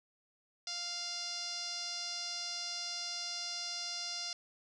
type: tone with low-pass filter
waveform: 5% pulse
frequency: 698.5 Hz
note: F5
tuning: in tune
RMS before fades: -40 dBFS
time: 0.67-4.33 s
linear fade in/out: 2 ms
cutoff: 5200 Hz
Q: 4.8
effects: none